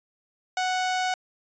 sawtooth tone, 740 Hz, F#5, in tune, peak -20 dBFS, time 0.57-1.14 s, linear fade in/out 2 ms, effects resampled to 16000 Hz

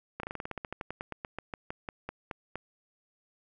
slowing click train, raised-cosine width 0.5 ms, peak -21 dBFS, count 23, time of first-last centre 0.2-2.556 s, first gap 33 ms, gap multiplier 1.1, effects none

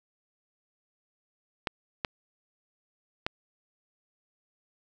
clicks, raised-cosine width 0.3 ms, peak -12 dBFS, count 3, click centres 1.672 / 2.048 / 3.265 s, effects none

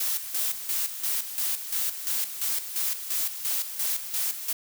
blue noise with tremolo, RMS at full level -27 dBFS, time 0-4.53 s, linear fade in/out 5 ms, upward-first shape square, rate 2.9 Hz, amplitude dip 65%, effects none

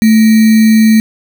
sine tone with sample-and-hold, 220 Hz, A3, in tune, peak -3 dBFS, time 0.02-1 s, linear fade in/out 0 ms, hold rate 2100 Hz, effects none

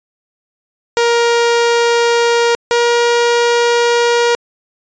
sawtooth tone pair in turn, 470.5 / 474.6 Hz, A#4 / A#4, +16 / +31 cents, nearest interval unison, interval 15 cents, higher second, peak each -6 dBFS, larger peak neither, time 0.97-2.55 / 2.71-4.35 s, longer second, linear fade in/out 0 ms, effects resampled to 16000 Hz

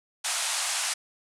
white band-pass noise, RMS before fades -29 dBFS, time 0.24-0.94 s, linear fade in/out 10 ms, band 640 to 10000 Hz, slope 48 dB/octave, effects none

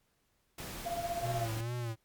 pink noise, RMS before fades -43 dBFS, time 0.58-1.61 s, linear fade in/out 5 ms
sine tone with tremolo, 688 Hz, F5, 26 cents flat, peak -30 dBFS, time 0.85-1.48 s, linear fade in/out 20 ms, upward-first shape triangle, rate 16 Hz, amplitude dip 80%
square tone with vibrato, 116.54 Hz, A#2, in tune, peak -35 dBFS, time 1.21-1.96 s, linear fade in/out 50 ms, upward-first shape sine, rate 2.3 Hz, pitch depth 86 cents each way
effects pink hiss -75 dBFS RMS until 2.04 s + MP3 96 kbps

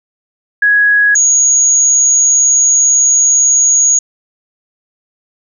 sine tone pair in turn, 1667 / 6681 Hz, G#6 / G#8, +6 / +9 cents, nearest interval 2 octaves, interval 2403 cents, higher second, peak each -6 dBFS, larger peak neither, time 0.62-1.15 / 1.15-3.99 s, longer second, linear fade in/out 5 ms, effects none

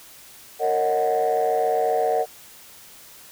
sine chord, D# minor seventh, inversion second, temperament equal with one note detuned, 459.7 / 554.4 / 622.3 / 740 Hz, A#4 / C#5 / D#5 / F#5, -24 / 0 / 0 / 0 cents, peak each -22 / -27 / -24 / -21 dBFS, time 0.59-2.26 s, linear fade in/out 50 ms, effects tanh soft clip ceiling -13 dBFS + white hiss -46 dBFS RMS until 3.31 s

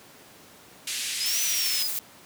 pink band-pass noise, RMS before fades -31 dBFS, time 0.87-1.83 s, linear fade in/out 5 ms, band 2300 to 11000 Hz, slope 24 dB/octave
sine exponential two-way sweep, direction up then down, 4929 to 6050 to 4929 Hz, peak -27 dBFS, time 1.2-1.88 s, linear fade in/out 10 ms, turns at 1.41 s
blue noise with tremolo, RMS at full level -29 dBFS, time 1.26-1.99 s, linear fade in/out 0 ms, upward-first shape sine, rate 13 Hz, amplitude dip 25%
effects pink hiss -50 dBFS RMS until 2.25 s + high-pass 150 Hz 12 dB/octave

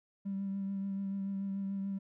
triangle tone with vibrato, 196 Hz, G3, in tune, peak -30 dBFS, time 0.25-1.99 s, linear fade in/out 20 ms, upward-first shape triangle, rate 6.9 Hz, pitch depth 24 cents each way, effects tanh soft clip ceiling -31 dBFS

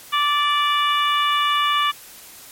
harmonic tone, 584 Hz, D5, 10 cents flat, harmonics 2 / 3 / 4 / 5 / 6, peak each -18 / -27 / -27 / -24 / -26 dBFS, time 0.12-1.92 s, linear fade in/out 20 ms, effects white hiss -42 dBFS RMS until 2.51 s + MP3 64 kbps

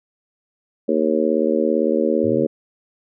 harmonic tone, 77.78 Hz, D#2, in tune, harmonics 3 / 4 / 5 / 6 / 7, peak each -22 / -22 / -22 / -22 / -22 dBFS, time 0.88-2.47 s, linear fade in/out 10 ms
sine linear sweep, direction up, 97.1 to 146.6 Hz, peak -28 dBFS, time 2.23-2.46 s, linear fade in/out 20 ms
effects none

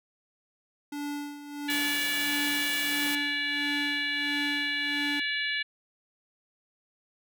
square tone with tremolo, 290 Hz, D4, 22 cents flat, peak -32 dBFS, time 0.92-5.2 s, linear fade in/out 5 ms, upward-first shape sine, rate 1.5 Hz, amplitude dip 70%
harmonic tone, 575 Hz, D5, 37 cents flat, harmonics 3 / 4 / 5 / 6 / 7, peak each -31 / -33 / -35 / -37 / -38 dBFS, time 1.68-5.63 s, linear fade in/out 10 ms
white high-pass noise, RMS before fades -35 dBFS, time 1.7-3.15 s, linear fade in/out 0 ms, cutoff 130 Hz, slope 48 dB/octave
effects none

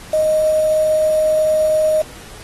sine tone with quantisation, 622.3 Hz, D#5, in tune, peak -12 dBFS, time 0.13-2.02 s, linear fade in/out 5 ms, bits 5, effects pink hiss -38 dBFS RMS until 2.43 s + AAC 32 kbps

